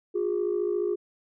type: tone pair together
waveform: sine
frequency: 356.5 / 410.8 Hz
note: F4 / G#4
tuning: +36 / -19 cents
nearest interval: major second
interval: 245 cents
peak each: -26 dBFS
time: 0.14-0.96 s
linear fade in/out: 20 ms
effects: tanh soft clip ceiling -19 dBFS